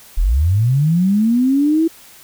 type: linear sweep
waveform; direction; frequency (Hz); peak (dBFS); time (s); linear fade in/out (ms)
sine; up; 33.36 to 332.3; -11; 0.17-1.88; 10
effects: white hiss -43 dBFS RMS until 2.23 s